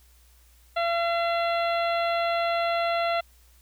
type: harmonic tone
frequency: 680 Hz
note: F5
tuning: 46 cents flat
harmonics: 1 / 2 / 3 / 4 / 5 / 6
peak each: -24 / -30 / -34 / -36 / -38 / -40 dBFS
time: 0.76-3.21 s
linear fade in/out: 10 ms
effects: added 60 Hz sine -55 dBFS peak until 3.61 s + white hiss -61 dBFS RMS until 3.61 s